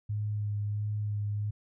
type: tone with vibrato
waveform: sine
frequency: 104.3 Hz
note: G#2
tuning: 8 cents sharp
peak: -29 dBFS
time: 0.09-1.51 s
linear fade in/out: 10 ms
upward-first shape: sine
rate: 1.5 Hz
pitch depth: 16 cents each way
effects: none